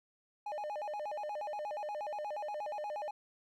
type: tone with vibrato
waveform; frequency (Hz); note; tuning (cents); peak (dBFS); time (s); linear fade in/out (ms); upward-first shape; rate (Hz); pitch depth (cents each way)
triangle; 708; F5; +23; -35; 0.46-3.11; 5; square; 8.4; 280
effects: none